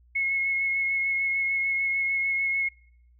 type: tone with vibrato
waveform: sine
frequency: 2176 Hz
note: C#7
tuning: 33 cents flat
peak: -23 dBFS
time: 0.15-2.69 s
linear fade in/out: 10 ms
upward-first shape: sine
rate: 6.7 Hz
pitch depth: 15 cents each way
effects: noise-tail reverb RT60 0.7 s tail -26 dB re dry + added 60 Hz sine -55 dBFS peak until 3.19 s